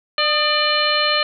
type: harmonic tone with a mistuned harmonic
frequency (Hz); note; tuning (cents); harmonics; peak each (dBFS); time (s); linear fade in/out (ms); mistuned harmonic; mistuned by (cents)
596; D5; +25; 1 / 2 / 3 / 4 / 5 / 6 / 7; -23 / -22 / -24 / -24 / -22 / -31 / -21; 0.18-1.23; 2; 2; +53
effects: none